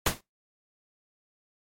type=noise with exponential decay; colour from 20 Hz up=pink; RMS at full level=-19 dBFS; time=0.06-0.21 s; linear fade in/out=5 ms; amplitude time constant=31 ms; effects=noise-tail reverb RT60 0.2 s tail -22 dB re dry + MP3 64 kbps